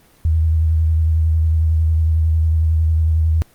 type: tone with vibrato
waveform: sine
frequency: 79.9 Hz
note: D#2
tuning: 47 cents sharp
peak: -12 dBFS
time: 0.25-3.42 s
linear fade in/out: 0 ms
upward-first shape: sine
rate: 11 Hz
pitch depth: 32 cents each way
effects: pink hiss -52 dBFS RMS until 3.54 s + Opus 32 kbps